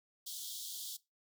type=high-pass noise; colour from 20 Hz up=pink; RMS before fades=-44 dBFS; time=0.26-0.97 s; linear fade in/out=10 ms; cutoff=3200 Hz; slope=96 dB/octave; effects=noise-tail reverb RT60 0.2 s tail -19 dB re dry